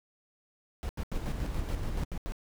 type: noise bursts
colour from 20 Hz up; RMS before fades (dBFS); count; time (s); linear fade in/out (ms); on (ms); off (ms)
brown; -34; 11; 0.83-2.321; 0; 61; 82
type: noise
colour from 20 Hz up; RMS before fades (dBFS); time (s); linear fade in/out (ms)
brown; -35; 1.13-2.05; 20
effects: none